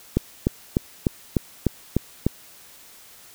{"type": "click train", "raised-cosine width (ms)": 3, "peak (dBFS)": -5, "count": 8, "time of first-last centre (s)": [0.17, 2.266], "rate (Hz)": 3.34, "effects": ["white hiss -48 dBFS RMS until 3.34 s"]}